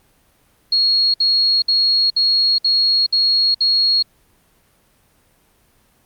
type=tone bursts; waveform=sine; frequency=4304 Hz; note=C8; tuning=48 cents sharp; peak=-12 dBFS; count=7; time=0.72-4.026 s; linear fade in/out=5 ms; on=420 ms; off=61 ms; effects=pink hiss -57 dBFS RMS until 6.05 s + Opus 32 kbps